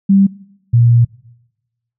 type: tone pair in turn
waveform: sine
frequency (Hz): 196 / 118.44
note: G3 / A#2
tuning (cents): 0 / +28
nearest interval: major sixth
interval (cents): 872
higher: first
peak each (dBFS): -6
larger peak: neither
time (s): 0.09-0.27 / 0.73-1.05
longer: second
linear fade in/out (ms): 10
effects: noise-tail reverb RT60 1.0 s tail -23 dB re dry